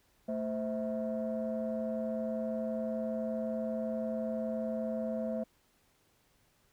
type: tone cluster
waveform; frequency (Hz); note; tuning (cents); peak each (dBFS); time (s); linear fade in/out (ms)
sine; 223.7 / 519 / 651; A3 / C5 / E5; +29 / -14 / -22; -34 / -37 / -36; 0.28-5.44; 10
effects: tanh soft clip ceiling -26 dBFS + pink hiss -70 dBFS RMS until 6.72 s